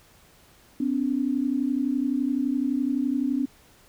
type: tone pair together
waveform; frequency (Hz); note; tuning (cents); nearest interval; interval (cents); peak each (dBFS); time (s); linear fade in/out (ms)
sine; 253.4 / 285.2; B3 / C#4; +45 / +49; major second; 204; -25; 0.8-3.46; 5
effects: pink hiss -56 dBFS RMS until 3.88 s